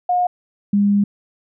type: tone pair in turn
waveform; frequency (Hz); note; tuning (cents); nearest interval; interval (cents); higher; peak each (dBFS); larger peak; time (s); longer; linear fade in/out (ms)
sine; 718 / 202.7; F5 / G#3; +48 / -42; octave + minor seventh; 2190; first; -14 / -12; second; 0.09-0.27 / 0.73-1.04; second; 5
effects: none